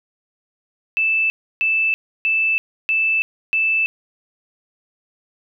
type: tone bursts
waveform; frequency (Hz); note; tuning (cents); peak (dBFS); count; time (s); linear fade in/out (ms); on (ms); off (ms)
sine; 2637; E7; 0; -15; 5; 0.97-3.86; 0; 330; 310
effects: none